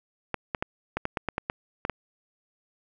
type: clicks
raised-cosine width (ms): 0.5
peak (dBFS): -12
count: 11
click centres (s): 0.343 / 0.548 / 0.625 / 0.97 / 1.054 / 1.172 / 1.287 / 1.381 / 1.499 / 1.851 / 1.897
effects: none